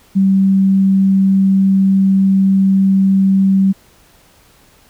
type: tone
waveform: sine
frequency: 193.1 Hz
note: G3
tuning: 26 cents flat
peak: -8 dBFS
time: 0.15-3.73 s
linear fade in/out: 20 ms
effects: pink hiss -49 dBFS RMS until 4.89 s